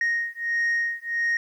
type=beating tone pair; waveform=sine; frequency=1864.7 / 1866.2 Hz; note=A#6 / A#6; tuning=0 / +1 cents; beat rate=1.5 Hz; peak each=-24 dBFS; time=0.01-1.37 s; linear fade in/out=2 ms; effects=tanh soft clip ceiling -19 dBFS + 10-bit